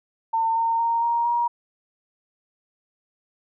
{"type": "tone with pitch steps", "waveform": "sine", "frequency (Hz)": [904, 915, 926.2, 937.5, 948.9], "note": ["A5", "A#5", "A#5", "A#5", "A#5"], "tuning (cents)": [47, -32, -11, 10, 31], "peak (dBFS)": -19, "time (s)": [0.33, 1.48], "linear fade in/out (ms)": 10, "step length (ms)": 230, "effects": []}